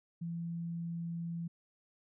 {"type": "tone", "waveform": "sine", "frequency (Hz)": 168.7, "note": "E3", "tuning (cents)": 40, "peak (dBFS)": -36, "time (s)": [0.21, 1.48], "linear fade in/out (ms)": 10, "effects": []}